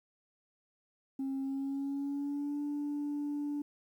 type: tone with pitch glide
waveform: sine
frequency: 270 to 291.1 Hz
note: C#4 to D4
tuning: -45 to -15 cents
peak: -31 dBFS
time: 1.19-3.62 s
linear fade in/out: 5 ms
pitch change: +130 cents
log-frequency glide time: 1.43-2.61 s
effects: tanh soft clip ceiling -31 dBFS + 11-bit